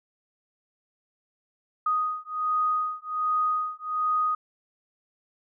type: beating tone pair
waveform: sine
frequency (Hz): 1244.5 / 1245.8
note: D#6 / D#6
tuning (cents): 0 / +2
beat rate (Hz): 1.3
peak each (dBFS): -27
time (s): 1.86-4.35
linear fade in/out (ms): 5
effects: none